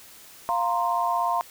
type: chord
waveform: sine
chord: F suspended fourth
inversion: none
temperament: just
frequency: 698.5 / 931.3 / 1047.7 Hz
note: F5 / Bb5 / C6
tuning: 0 / -2 / +2 cents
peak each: -26 dBFS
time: 0.49-1.41 s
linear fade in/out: 0 ms
effects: white hiss -48 dBFS RMS until 1.5 s